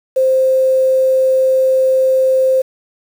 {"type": "tone with quantisation", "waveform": "sine", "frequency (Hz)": 523.3, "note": "C5", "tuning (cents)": 0, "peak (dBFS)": -9, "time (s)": [0.16, 2.62], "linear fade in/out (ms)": 10, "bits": 6, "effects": []}